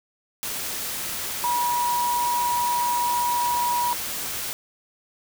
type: tone in noise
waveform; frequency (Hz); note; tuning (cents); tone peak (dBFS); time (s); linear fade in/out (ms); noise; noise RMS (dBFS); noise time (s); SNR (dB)
sine; 966; B5; -39; -21; 1.44-3.93; 0; white; -30; 0.43-4.53; +6
effects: none